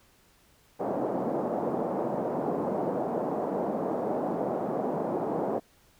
white band-pass noise, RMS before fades -30 dBFS, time 0.79-5.6 s, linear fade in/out 20 ms, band 170 to 730 Hz, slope 24 dB/octave, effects pink hiss -62 dBFS RMS until 5.99 s

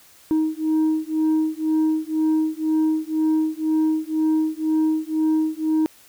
sine beating tone pair, 313.1 / 315.1 Hz, D#4 / D#4, +11 / +22 cents, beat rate 2 Hz, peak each -19 dBFS, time 0.31-5.86 s, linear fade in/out 0 ms, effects tanh soft clip ceiling -15 dBFS + white hiss -51 dBFS RMS until 6.08 s

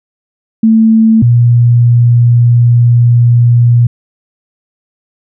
sine tone pair in turn, 222.4 / 119.63 Hz, A3 / A#2, +19 / +45 cents, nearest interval major seventh, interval 1074 cents, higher first, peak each -3 dBFS, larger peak neither, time 0.63-1.22 / 1.22-3.87 s, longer second, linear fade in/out 5 ms, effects none

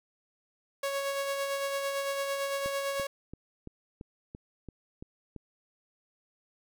sawtooth tone with tremolo, 554.4 Hz, C#5, in tune, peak -25 dBFS, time 0.83-3.07 s, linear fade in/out 5 ms, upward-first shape sine, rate 8.9 Hz, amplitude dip 35%
click train, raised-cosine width 3 ms, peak -29 dBFS, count 9, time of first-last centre 2.66-5.363 s, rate 2.96 Hz
effects none

